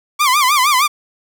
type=tone with vibrato; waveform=sawtooth; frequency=1102 Hz; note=C#6; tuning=11 cents flat; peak=-7 dBFS; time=0.19-0.88 s; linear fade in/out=20 ms; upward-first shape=sine; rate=6.5 Hz; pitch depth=170 cents each way; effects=none